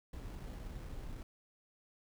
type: noise with sample-and-hold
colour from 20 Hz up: brown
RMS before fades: -45 dBFS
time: 0.13-1.23 s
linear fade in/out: 5 ms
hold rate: 3675 Hz
effects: none